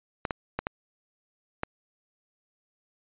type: clicks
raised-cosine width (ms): 0.5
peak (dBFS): -13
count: 5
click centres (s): 0.252 / 0.308 / 0.59 / 0.669 / 1.634
effects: resampled to 8000 Hz